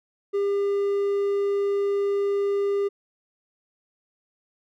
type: tone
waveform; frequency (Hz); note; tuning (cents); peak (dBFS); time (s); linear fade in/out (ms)
triangle; 401.2; G4; +40; -19; 0.33-2.89; 20
effects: none